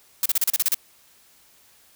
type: noise bursts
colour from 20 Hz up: blue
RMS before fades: -20 dBFS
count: 9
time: 0.23-0.745 s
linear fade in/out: 2 ms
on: 27 ms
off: 34 ms
effects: white hiss -56 dBFS RMS until 1.95 s